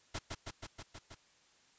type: noise with echo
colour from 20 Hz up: pink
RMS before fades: -39 dBFS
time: 0.14-0.19 s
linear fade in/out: 10 ms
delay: 160 ms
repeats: 6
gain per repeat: -2 dB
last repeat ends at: 1.15 s
effects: white hiss -67 dBFS RMS until 1.78 s + resampled to 16000 Hz